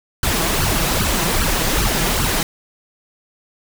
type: noise with flanger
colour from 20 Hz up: pink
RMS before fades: -18 dBFS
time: 0.23-2.43 s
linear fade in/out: 2 ms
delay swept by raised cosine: 0.66 to 6.16 ms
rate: 2.5 Hz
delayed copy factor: +0.8
effects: none